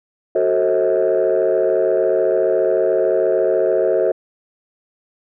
sine chord, F# diminished seventh, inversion none, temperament just, 370 / 444 / 532.8 / 639.4 Hz, F#4 / A4 / C5 / Eb5, 0 / +16 / +31 / +47 cents, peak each -18 dBFS, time 0.35-4.12 s, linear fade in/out 5 ms, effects tanh soft clip ceiling -8 dBFS

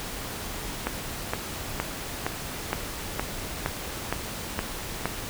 click train, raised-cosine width 0.5 ms, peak -10 dBFS, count 10, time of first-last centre 0.87-5.056 s, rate 2.15 Hz, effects pink hiss -35 dBFS RMS until 5.29 s

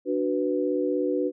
sine chord, B minor, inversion first, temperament equal, 293.7 / 370 / 493.9 Hz, D4 / F#4 / B4, 0 / 0 / 0 cents, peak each -27 dBFS, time 0.05-1.32 s, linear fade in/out 50 ms, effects none

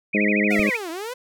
sine tone with vibrato, 2192 Hz, C#7, 20 cents flat, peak -21 dBFS, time 0.13-0.77 s, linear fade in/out 10 ms, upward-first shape sine, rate 13 Hz, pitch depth 250 cents each way
harmonic tone, 103.83 Hz, G#2, in tune, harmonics 2 / 3 / 4 / 5 / 6, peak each -21 / -25 / -27 / -29 / -31 dBFS, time 0.14-0.7 s, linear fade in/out 10 ms
sawtooth linear two-way sweep, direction down then up, 740 to 313.8 to 518 Hz, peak -25 dBFS, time 0.5-1.14 s, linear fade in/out 10 ms, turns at 0.9 s
click, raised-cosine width 5 ms, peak -19 dBFS, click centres 0.595 s
effects none

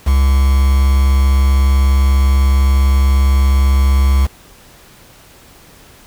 triangle tone with quantisation, 67.7 Hz, C#2, 40 cents flat, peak -6 dBFS, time 0.06-4.27 s, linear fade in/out 20 ms, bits 4, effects pink hiss -43 dBFS RMS until 6.06 s

